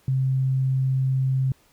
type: tone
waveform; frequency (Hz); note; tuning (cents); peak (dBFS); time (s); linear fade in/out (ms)
sine; 132.1; C3; +17; -19; 0.08-1.52; 2
effects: pink hiss -60 dBFS RMS until 1.72 s